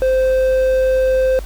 triangle tone, 520 Hz, C5, 11 cents flat, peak -10 dBFS, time 0.02-1.39 s, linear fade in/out 0 ms, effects added 50 Hz sine -25 dBFS peak until 1.45 s + pink hiss -40 dBFS RMS until 1.45 s

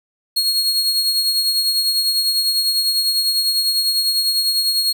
40% pulse tone with tremolo, 4295 Hz, C8, 44 cents sharp, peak -12 dBFS, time 0.36-4.93 s, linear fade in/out 10 ms, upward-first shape triangle, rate 10 Hz, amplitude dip 50%, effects 8-bit

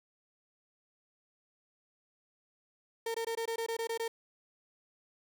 35% pulse tone bursts, 456.9 Hz, A#4, 35 cents flat, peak -31 dBFS, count 10, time 3.06-4.08 s, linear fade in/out 5 ms, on 84 ms, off 20 ms, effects none

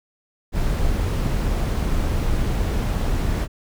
brown noise, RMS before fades -21 dBFS, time 0.52-3.48 s, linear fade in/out 50 ms, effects none

